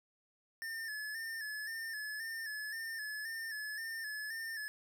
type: tone with vibrato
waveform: square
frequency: 1760 Hz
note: A6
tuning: in tune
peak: -40 dBFS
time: 0.62-4.68 s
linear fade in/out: 0 ms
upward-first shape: square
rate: 1.9 Hz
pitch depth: 46 cents each way
effects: none